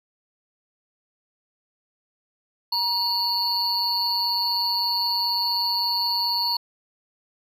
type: tone cluster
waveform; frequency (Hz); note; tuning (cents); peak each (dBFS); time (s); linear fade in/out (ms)
triangle; 948 / 4294 / 4489; A#5 / C8 / C#8; +29 / +44 / +21; -26 / -25 / -23; 2.72-6.57; 5
effects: none